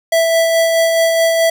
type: tone with tremolo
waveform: square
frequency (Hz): 659.3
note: E5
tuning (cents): 0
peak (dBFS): -10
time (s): 0.12-1.5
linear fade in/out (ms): 5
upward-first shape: sine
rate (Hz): 4.7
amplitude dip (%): 30
effects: none